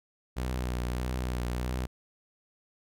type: tone with vibrato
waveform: sawtooth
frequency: 61.8 Hz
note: B1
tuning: 2 cents sharp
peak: -26 dBFS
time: 0.36-1.87 s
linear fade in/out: 20 ms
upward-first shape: triangle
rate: 1.6 Hz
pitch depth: 46 cents each way
effects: none